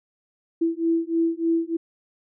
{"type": "beating tone pair", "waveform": "sine", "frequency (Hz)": [329.6, 332.9], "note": ["E4", "E4"], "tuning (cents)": [0, 17], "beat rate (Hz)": 3.3, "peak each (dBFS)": -23, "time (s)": [0.61, 1.77], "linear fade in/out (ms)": 10, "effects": []}